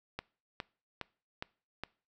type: click train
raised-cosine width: 0.3 ms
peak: -21 dBFS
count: 5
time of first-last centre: 0.19-1.836 s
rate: 2.43 Hz
effects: noise-tail reverb RT60 0.4 s tail -23 dB re dry